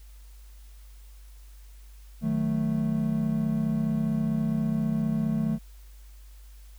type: chord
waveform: triangle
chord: D# diminished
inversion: none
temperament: equal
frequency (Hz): 155.56 / 185 / 220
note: D#3 / F#3 / A3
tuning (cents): 0 / 0 / 0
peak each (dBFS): -27 / -30 / -24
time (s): 2.21-5.59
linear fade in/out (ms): 50
effects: added 50 Hz sine -45 dBFS peak until 6.78 s + white hiss -60 dBFS RMS until 6.78 s